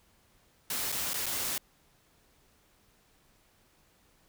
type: noise with dropouts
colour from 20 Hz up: white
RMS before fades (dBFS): -33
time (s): 0.7-1.58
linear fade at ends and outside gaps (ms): 2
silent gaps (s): 0.919-0.924 / 1.134-1.141 / 1.259-1.264
effects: pink hiss -66 dBFS RMS until 4.28 s